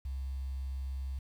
sine tone, 66.7 Hz, C2, 34 cents sharp, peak -33 dBFS, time 0.05-1.19 s, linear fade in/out 5 ms, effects tanh soft clip ceiling -31 dBFS + 10-bit

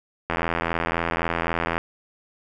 click train, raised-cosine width 0.5 ms, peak -8 dBFS, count 125, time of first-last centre 0.3-1.78 s, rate 83.8 Hz, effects none

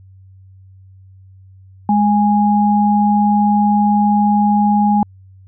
sine tone pair together, 207.7 / 826.5 Hz, G#3 / G#5, 0 / -9 cents, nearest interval 2 octaves, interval 2391 cents, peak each -12 / -14 dBFS, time 1.89-5.03 s, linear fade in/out 2 ms, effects added 95 Hz sine -40 dBFS peak until 5.47 s

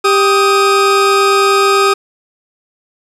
40% pulse tone pair together, 394.2 / 1251.5 Hz, G4 / D#6, +10 / +10 cents, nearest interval octave + minor sixth, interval 2000 cents, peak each -10 dBFS, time 0.04-1.94 s, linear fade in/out 10 ms, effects low-pass 9000 Hz 12 dB/octave + 7-bit

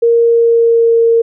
sine tone with pitch glide, 466.2 to 460.3 Hz, A#4 to A#4, 0 to -22 cents, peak -6 dBFS, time 0.02-1.22 s, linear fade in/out 10 ms, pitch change -22 cents, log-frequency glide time 0.21-1 s, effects none

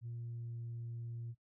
sine tone with pitch glide, 118 to 117.12 Hz, A#2 to A#2, +22 to +9 cents, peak -40 dBFS, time 0.01-1.35 s, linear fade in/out 50 ms, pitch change -13 cents, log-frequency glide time 0.15-0.59 s, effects noise-tail reverb RT60 0.1 s tail -19 dB re dry + tanh soft clip ceiling -38 dBFS

